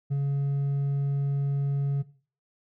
sine tone with hard clipping, 140 Hz, C#3, 18 cents sharp, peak -24 dBFS, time 0.1-2.03 s, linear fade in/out 20 ms, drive 2 dB, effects noise-tail reverb RT60 0.4 s tail -17 dB re dry

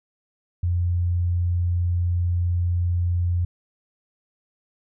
sine tone, 87.7 Hz, F2, 8 cents sharp, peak -19 dBFS, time 0.63-3.45 s, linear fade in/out 5 ms, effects none

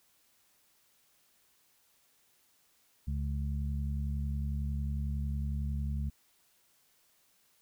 harmonic tone, 71 Hz, C#2, 42 cents sharp, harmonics 1 / 2 / 3, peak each -32 / -38 / -42 dBFS, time 3.07-6.1 s, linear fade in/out 10 ms, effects white hiss -69 dBFS RMS until 7.61 s

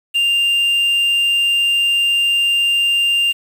triangle tone with quantisation, 2794 Hz, F7, in tune, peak -11 dBFS, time 0.14-3.33 s, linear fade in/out 20 ms, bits 6, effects none

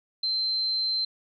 sine tone, 4110 Hz, C8, 32 cents flat, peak -24 dBFS, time 0.23-1.05 s, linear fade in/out 5 ms, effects none

